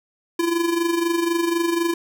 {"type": "tone with amplitude modulation", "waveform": "square", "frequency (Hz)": 338.6, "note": "E4", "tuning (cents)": 46, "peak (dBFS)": -17, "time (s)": [0.39, 1.94], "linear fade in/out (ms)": 5, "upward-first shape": "sine", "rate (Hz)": 24, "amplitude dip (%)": 60, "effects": []}